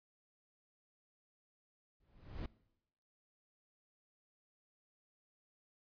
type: noise with exponential growth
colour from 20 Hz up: brown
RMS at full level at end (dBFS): -38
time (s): 2-2.46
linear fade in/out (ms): 5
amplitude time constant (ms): 100
effects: noise-tail reverb RT60 0.9 s tail -22 dB re dry + resampled to 11025 Hz